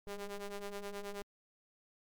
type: ring-modulated tone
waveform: sawtooth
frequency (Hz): 201.3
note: G3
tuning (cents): +46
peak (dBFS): -34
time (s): 0.07-1.22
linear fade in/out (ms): 0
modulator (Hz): 206
effects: Opus 48 kbps